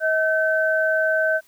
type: tone pair together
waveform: sine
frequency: 636 / 1536 Hz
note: D#5 / G6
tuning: +38 / -36 cents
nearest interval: octave + minor third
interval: 1526 cents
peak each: -20 dBFS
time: 0-1.41 s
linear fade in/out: 50 ms
effects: white hiss -57 dBFS RMS until 1.47 s